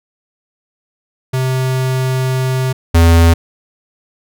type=tone pair in turn; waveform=square; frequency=130 / 83.59 Hz; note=C3 / E2; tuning=-11 / +25 cents; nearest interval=minor sixth; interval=764 cents; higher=first; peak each=-14 / -6 dBFS; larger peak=second; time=1.33-2.73 / 2.94-3.34 s; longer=first; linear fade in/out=10 ms; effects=none